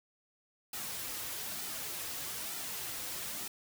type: noise with flanger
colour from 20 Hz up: white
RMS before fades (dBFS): -40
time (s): 0.73-3.48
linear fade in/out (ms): 5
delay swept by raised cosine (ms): 1.8 to 5.2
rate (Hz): 1.1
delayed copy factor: -0.55
effects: none